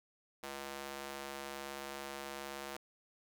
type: tone with high-pass filter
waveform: square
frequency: 69.4 Hz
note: C#2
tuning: 3 cents sharp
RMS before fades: -45 dBFS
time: 0.43-2.77 s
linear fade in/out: 5 ms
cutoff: 480 Hz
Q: 0.65
effects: 11-bit